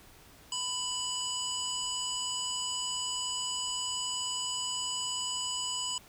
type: harmonic tone with a mistuned harmonic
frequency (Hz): 989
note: B5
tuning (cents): +2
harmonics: 1 / 3 / 5 / 7 / 8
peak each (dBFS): -41 / -35 / -40 / -40 / -38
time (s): 0.52-5.98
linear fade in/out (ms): 2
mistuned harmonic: 1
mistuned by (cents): +21
effects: pink hiss -56 dBFS RMS until 6.08 s